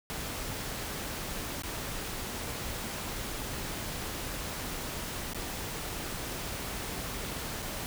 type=noise with dropouts; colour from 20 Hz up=pink; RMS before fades=-37 dBFS; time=0.1-7.86 s; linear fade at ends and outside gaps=0 ms; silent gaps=1.621-1.635 / 5.334-5.346 / 7.621-7.625 s; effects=none